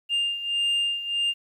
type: beating tone pair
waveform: sine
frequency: 2804 / 2805.6 Hz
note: F7 / F7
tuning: +6 / +7 cents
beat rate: 1.6 Hz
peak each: -22 / -26 dBFS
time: 0.09-1.34 s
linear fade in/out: 50 ms
effects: tanh soft clip ceiling -20 dBFS + 10-bit